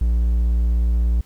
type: tone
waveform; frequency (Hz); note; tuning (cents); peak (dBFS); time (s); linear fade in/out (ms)
triangle; 58.27; A#1; 0; -13; 0.01-1.21; 5
effects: pink hiss -55 dBFS RMS until 1.25 s